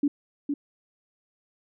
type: tone with echo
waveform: sine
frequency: 287 Hz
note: D4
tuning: 40 cents flat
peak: -19 dBFS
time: 0.03-0.08 s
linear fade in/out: 5 ms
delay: 460 ms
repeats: 1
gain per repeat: -5 dB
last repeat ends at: 0.54 s
effects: none